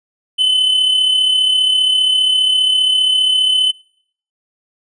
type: tone with amplitude modulation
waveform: triangle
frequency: 3032 Hz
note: F#7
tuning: 42 cents sharp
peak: -7 dBFS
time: 0.38-3.72 s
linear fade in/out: 20 ms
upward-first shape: sine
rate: 35 Hz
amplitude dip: 40%
effects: noise-tail reverb RT60 0.6 s tail -23 dB re dry + resampled to 22050 Hz